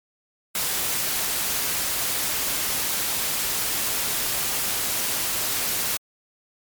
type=noise; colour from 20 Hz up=white; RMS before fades=-25 dBFS; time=0.55-5.97 s; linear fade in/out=2 ms; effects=MP3 96 kbps